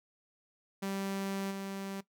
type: tone with level steps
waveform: sawtooth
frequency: 195.4 Hz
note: G3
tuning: 5 cents flat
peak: -30 / -34 dBFS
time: 0.82-2.01 s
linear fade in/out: 10 ms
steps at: 1.5 s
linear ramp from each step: 20 ms
effects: noise-tail reverb RT60 0.1 s tail -17 dB re dry